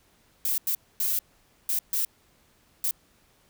violet noise bursts at uneven times, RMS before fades -26 dBFS, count 6, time 0.45-0.58 / 0.67-0.75 / 1-1.19 / 1.69-1.79 / 1.93-2.05 / 2.84-2.91 s, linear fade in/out 2 ms, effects pink hiss -63 dBFS RMS until 3.49 s

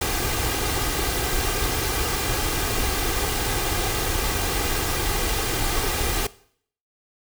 pink noise with comb filter, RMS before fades -24 dBFS, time 0.01-6.27 s, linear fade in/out 5 ms, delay 2.5 ms, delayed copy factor +0.55, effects noise-tail reverb RT60 0.6 s tail -19 dB re dry

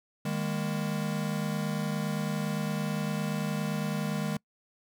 square chord, D# suspended fourth, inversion none, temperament equal with one note detuned, 155.56 / 203.4 / 233.1 Hz, D#3 / G#3 / A#3, 0 / -36 / 0 cents, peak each -33 / -33 / -39 dBFS, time 0.25-4.37 s, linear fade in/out 5 ms, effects noise-tail reverb RT60 0.1 s tail -25 dB re dry

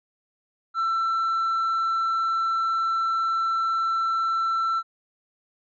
triangle tone with tanh clipping, 1339 Hz, E6, 27 cents sharp, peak -22 dBFS, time 0.74-4.83 s, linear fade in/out 50 ms, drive 7 dB, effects none

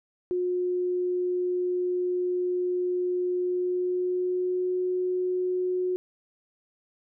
sine tone with pitch glide, 360 to 365 Hz, F#4 to F#4, -47 to -24 cents, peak -24 dBFS, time 0.31-5.96 s, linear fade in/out 0 ms, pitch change +23 cents, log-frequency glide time 3.41-4.76 s, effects none

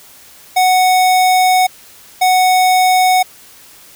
square tone bursts at uneven times, 740 Hz, F#5, in tune, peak -9 dBFS, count 2, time 0.56-1.67 / 2.21-3.23 s, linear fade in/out 10 ms, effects white hiss -41 dBFS RMS until 3.95 s

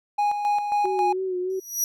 triangle tone with tremolo, 826 Hz, G#5, 10 cents flat, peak -17 dBFS, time 0.18-1.13 s, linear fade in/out 10 ms, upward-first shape square, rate 3.7 Hz, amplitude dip 50%
sine tone with vibrato, 370 Hz, F#4, in tune, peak -24 dBFS, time 0.84-1.6 s, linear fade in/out 10 ms, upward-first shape sine, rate 3.2 Hz, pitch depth 46 cents each way
sawtooth tone with exponential growth, 5800 Hz, F#8, 35 cents flat, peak -16 dBFS, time 1.5-1.84 s, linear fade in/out 1 ms, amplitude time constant 73 ms
effects none

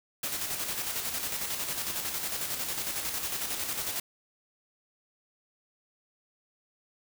white noise with tremolo, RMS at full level -32 dBFS, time 0.23-4 s, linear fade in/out 5 ms, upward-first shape square, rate 11 Hz, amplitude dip 40%, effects none

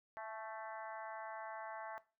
harmonic tone with a mistuned harmonic, 221.3 Hz, A3, 10 cents sharp, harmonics 3 / 4 / 5 / 6 / 7 / 8 / 9, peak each -48 / -48 / -52 / -57 / -55 / -57 / -59 dBFS, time 0.17-1.98 s, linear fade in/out 0 ms, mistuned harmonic 4, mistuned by -29 cents, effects noise-tail reverb RT60 0.3 s tail -17 dB re dry

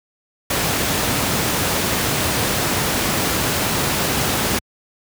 pink noise, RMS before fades -19 dBFS, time 0.5-4.59 s, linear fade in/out 5 ms, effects high-pass 80 Hz 12 dB/octave

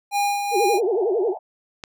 square tone with tremolo, 812 Hz, G#5, 39 cents flat, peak -19 dBFS, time 0.11-0.81 s, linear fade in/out 50 ms, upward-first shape sine, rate 2.3 Hz, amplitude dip 45%
sine tone with vibrato, 415.3 Hz, G#4, in tune, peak -18 dBFS, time 0.51-1.35 s, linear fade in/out 50 ms, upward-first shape sine, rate 11 Hz, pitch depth 250 cents each way
pink band-pass noise, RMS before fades -34 dBFS, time 0.73-1.39 s, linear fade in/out 10 ms, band 620 to 850 Hz, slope 96 dB/octave
click, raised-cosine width 0.2 ms, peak -17 dBFS, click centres 1.838 s
effects none

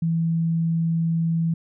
sine tone, 165 Hz, E3, 2 cents sharp, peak -19 dBFS, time 0.02-1.54 s, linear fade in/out 5 ms, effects none

